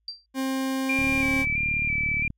sine tone with exponential decay, 4699 Hz, D8, in tune, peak -28 dBFS, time 0.08-0.26 s, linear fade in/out 2 ms, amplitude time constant 38 ms
40% pulse tone with pitch glide, 265.3 to 268.1 Hz, C4 to C4, +24 to +42 cents, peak -24 dBFS, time 0.34-1.46 s, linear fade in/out 50 ms, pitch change +18 cents, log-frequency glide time 0.9-0.98 s
sine tone with vibrato, 2349 Hz, D7, in tune, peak -23 dBFS, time 0.89-2.28 s, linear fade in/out 5 ms, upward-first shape square, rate 1.5 Hz, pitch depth 28 cents each way
click train, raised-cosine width 5 ms, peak -22 dBFS, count 50, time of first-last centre 0.99-2.304 s, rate 37.3 Hz
effects added 54 Hz sine -70 dBFS peak until 2.37 s

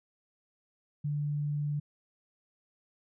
sine tone, 146.83 Hz, D3, in tune, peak -29 dBFS, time 1.04-1.8 s, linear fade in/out 10 ms, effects none

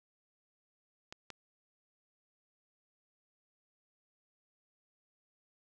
clicks, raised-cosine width 0.2 ms, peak -27 dBFS, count 2, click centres 1.125 / 1.303 s, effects none

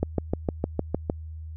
click train, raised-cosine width 2 ms, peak -10 dBFS, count 8, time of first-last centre 0.03-1.099 s, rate 6.55 Hz, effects added 79 Hz sine -35 dBFS peak until 1.56 s

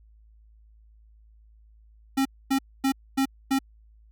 square tone bursts, 269.3 Hz, C#4, 50 cents flat, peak -21 dBFS, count 5, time 2.17-3.59 s, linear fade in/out 10 ms, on 84 ms, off 250 ms, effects added 54 Hz sine -52 dBFS peak until 4.11 s

